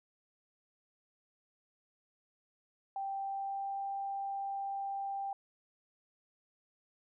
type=tone with pitch glide; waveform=sine; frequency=784 to 789.5 Hz; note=G5 to G5; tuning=0 to +12 cents; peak=-35 dBFS; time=2.96-5.33 s; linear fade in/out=2 ms; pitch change=+12 cents; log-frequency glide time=3.16-3.85 s; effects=none